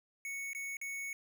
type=tone with dropouts; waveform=square; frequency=2217 Hz; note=C#7; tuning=in tune; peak=-39 dBFS; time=0.25-1.13 s; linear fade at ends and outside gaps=1 ms; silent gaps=0.532-0.549 / 0.769-0.814 s; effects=none